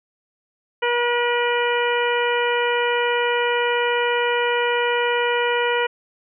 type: harmonic tone with a mistuned harmonic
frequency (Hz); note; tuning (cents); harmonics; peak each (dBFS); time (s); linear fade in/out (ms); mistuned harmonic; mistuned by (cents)
480.5; B4; -48; 1 / 2 / 3 / 4 / 5 / 6; -21 / -24 / -26 / -27 / -28 / -29; 0.82-5.87; 10; 6; +36
effects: none